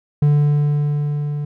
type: tone with level ramp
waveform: triangle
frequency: 146.83 Hz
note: D3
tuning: in tune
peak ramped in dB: -8 to -19 dBFS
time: 0.22-1.45 s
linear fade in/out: 5 ms
effects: none